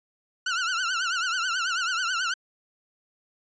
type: tone with vibrato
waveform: sawtooth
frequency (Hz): 1430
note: F6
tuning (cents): +41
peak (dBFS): -21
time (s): 0.46-2.34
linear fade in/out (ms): 5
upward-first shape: triangle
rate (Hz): 9.2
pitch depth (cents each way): 150
effects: resampled to 16000 Hz